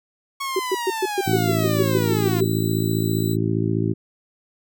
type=linear sweep; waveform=sawtooth; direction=down; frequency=1108.7 to 337.4 Hz; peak=-21 dBFS; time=0.4-2.41 s; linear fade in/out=10 ms
type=tone bursts; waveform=sine; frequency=378.8 Hz; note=F#4; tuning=41 cents sharp; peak=-17 dBFS; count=13; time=0.56-2.442 s; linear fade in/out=5 ms; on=34 ms; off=120 ms
type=tone; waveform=5% pulse; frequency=3951 Hz; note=B7; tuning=in tune; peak=-25 dBFS; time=1.2-3.37 s; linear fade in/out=50 ms
type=harmonic tone; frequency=55 Hz; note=A1; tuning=in tune; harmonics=2 / 3 / 4 / 5 / 6 / 7; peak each=-23 / -25 / -29 / -28 / -26 / -28 dBFS; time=1.26-3.94 s; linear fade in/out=20 ms
effects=none